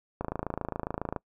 click train, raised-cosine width 1 ms, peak -17 dBFS, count 27, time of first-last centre 0.21-1.162 s, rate 27.3 Hz, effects noise-tail reverb RT60 0.1 s tail -24 dB re dry

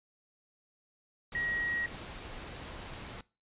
sine tone in noise, 1900 Hz, A#6, 33 cents sharp, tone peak -31 dBFS, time 1.35-1.86 s, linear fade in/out 2 ms, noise pink, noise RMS -44 dBFS, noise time 1.32-3.21 s, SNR +10 dB, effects noise-tail reverb RT60 0.3 s tail -21 dB re dry + resampled to 8000 Hz

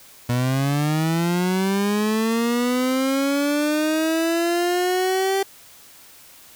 30% pulse linear sweep, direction up, 120 to 392 Hz, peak -16 dBFS, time 0.29-5.43 s, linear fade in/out 5 ms, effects white hiss -47 dBFS RMS until 6.55 s

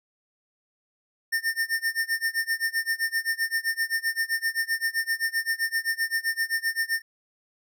square tone with tremolo, 1812 Hz, A#6, 50 cents flat, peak -22 dBFS, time 1.32-7.02 s, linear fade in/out 10 ms, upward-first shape sine, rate 7.7 Hz, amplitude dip 95%, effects none

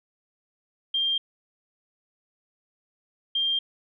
sine tone pair in turn, 3191 / 3191 Hz, G7 / G7, +30 / +30 cents, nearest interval unison, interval 0 cents, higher neither, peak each -22 dBFS, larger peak neither, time 0.94-1.18 / 3.35-3.59 s, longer neither, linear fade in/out 5 ms, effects none

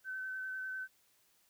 sine tone with vibrato, 1528 Hz, G6, 45 cents flat, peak -38 dBFS, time 0.04-0.88 s, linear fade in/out 50 ms, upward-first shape sine, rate 10 Hz, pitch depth 14 cents each way, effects white hiss -71 dBFS RMS until 1.49 s

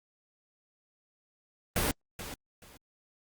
pink noise with echo, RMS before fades -28 dBFS, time 1.76-1.91 s, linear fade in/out 2 ms, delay 430 ms, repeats 2, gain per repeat -13 dB, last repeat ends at 2.77 s, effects Opus 32 kbps

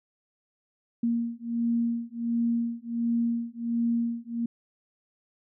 sine beating tone pair, 233.1 / 234.5 Hz, A#3 / A#3, 0 / +11 cents, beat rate 1.4 Hz, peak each -28 dBFS, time 1.03-4.46 s, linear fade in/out 5 ms, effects none

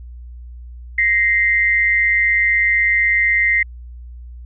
sine tone pair together, 1876 / 2080 Hz, A#6 / C7, +11 / -11 cents, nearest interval major second, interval 178 cents, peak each -17 / -14 dBFS, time 0.98-3.63 s, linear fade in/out 5 ms, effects added 60 Hz sine -32 dBFS peak until 4.45 s

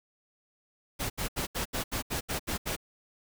pink noise bursts, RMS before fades -32 dBFS, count 10, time 0.99-2.765 s, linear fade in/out 20 ms, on 110 ms, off 75 ms, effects none

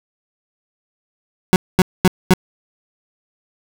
30% pulse tone bursts, 184.5 Hz, F#3, 5 cents flat, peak -5 dBFS, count 4, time 1.53-2.336 s, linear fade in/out 0 ms, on 29 ms, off 230 ms, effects none

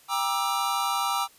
square chord, E half-diminished seventh, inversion first, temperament just, 791.1 / 949.3 / 1186.7 / 1318.5 Hz, G5 / Bb5 / D6 / E6, +16 / +31 / +18 / 0 cents, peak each -31 dBFS, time 0.08-1.28 s, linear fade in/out 50 ms, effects white hiss -56 dBFS RMS until 1.38 s + resampled to 32000 Hz

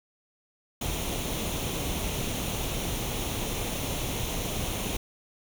pink noise with comb filter, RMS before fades -31 dBFS, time 0.81-4.97 s, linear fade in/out 5 ms, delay 0.31 ms, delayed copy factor +0.55, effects none

